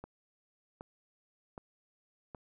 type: click train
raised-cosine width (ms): 1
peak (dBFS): -30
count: 4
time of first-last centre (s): 0.04-2.348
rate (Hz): 1.3
effects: none